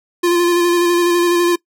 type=tone with vibrato; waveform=square; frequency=347.7 Hz; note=F4; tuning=8 cents flat; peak=-12 dBFS; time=0.23-1.56 s; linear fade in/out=10 ms; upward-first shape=square; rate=12 Hz; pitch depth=17 cents each way; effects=noise-tail reverb RT60 0.1 s tail -22 dB re dry